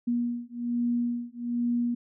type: beating tone pair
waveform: sine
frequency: 238.8 / 240 Hz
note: A#3 / B3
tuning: +42 / -49 cents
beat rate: 1.2 Hz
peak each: -29 dBFS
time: 0.07-1.95 s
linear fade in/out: 10 ms
effects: none